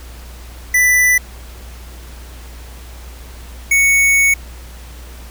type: tone pair in turn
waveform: square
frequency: 1986 / 2220 Hz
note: B6 / C#7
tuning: +9 / +2 cents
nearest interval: major second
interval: 193 cents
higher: second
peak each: -10 dBFS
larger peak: neither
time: 0.74-1.18 / 3.71-4.34 s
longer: second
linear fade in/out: 5 ms
effects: added 60 Hz sine -32 dBFS peak until 5.3 s + pink hiss -40 dBFS RMS until 5.3 s